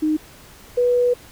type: tone pair in turn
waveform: sine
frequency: 308.5 / 489.7 Hz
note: D#4 / B4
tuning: -15 / -15 cents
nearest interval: minor sixth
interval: 800 cents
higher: second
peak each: -16 / -14 dBFS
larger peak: second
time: 0.02-0.17 / 0.77-1.14 s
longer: second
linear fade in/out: 10 ms
effects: pink hiss -45 dBFS RMS until 1.31 s